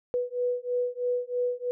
sine beating tone pair, 490.6 / 493.7 Hz, B4 / B4, -12 / -1 cents, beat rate 3.1 Hz, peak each -29 dBFS, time 0.14-1.71 s, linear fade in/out 0 ms, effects none

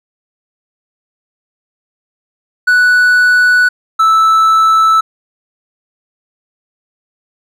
triangle tone pair in turn, 1480 / 1314.3 Hz, F#6 / E6, 0 / -6 cents, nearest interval major second, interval 206 cents, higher first, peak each -4 dBFS, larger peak neither, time 2.67-3.69 / 3.99-5.01 s, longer neither, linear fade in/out 10 ms, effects none

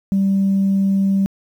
sine tone, 195.1 Hz, G3, 8 cents flat, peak -12 dBFS, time 0.12-1.26 s, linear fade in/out 0 ms, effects tanh soft clip ceiling -10 dBFS + 8-bit

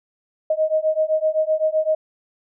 sine beating tone pair, 622.3 / 630.1 Hz, D#5 / D#5, 0 / +22 cents, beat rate 7.8 Hz, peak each -20 dBFS, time 0.5-1.95 s, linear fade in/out 5 ms, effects none

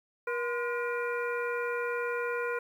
harmonic tone with a mistuned harmonic, 478.6 Hz, A#4, 46 cents sharp, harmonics 1 / 2 / 3 / 4 / 5, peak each -32 / -38 / -35 / -44 / -41 dBFS, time 0.27-2.59 s, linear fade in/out 5 ms, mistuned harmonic 2, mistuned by +120 cents, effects 10-bit

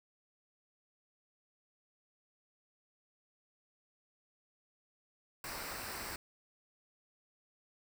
pink noise with comb filter, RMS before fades -43 dBFS, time 5.44-6.16 s, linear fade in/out 2 ms, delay 0.3 ms, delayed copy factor -0.6, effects none

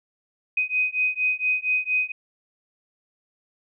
sine beating tone pair, 2504 / 2508.3 Hz, D#7 / D#7, +10 / +13 cents, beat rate 4.3 Hz, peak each -24 dBFS, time 0.57-2.12 s, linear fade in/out 5 ms, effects none

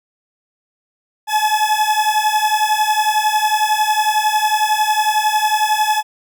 40% pulse beating tone pair, 850 / 861 Hz, G#5 / A5, +40 / -38 cents, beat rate 11 Hz, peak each -16 dBFS, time 1.27-6.03 s, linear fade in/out 50 ms, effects none

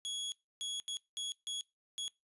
sawtooth tone bursts at uneven times, 3345 Hz, G#7, 12 cents sharp, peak -34 dBFS, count 6, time 0.05-0.32 / 0.61-0.8 / 0.88-0.97 / 1.17-1.32 / 1.47-1.61 / 1.98-2.08 s, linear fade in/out 0 ms, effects noise-tail reverb RT60 0.2 s tail -21 dB re dry + resampled to 24000 Hz

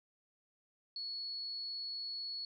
sine tone, 4382 Hz, C#8, 21 cents flat, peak -39 dBFS, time 0.96-2.45 s, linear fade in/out 2 ms, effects none

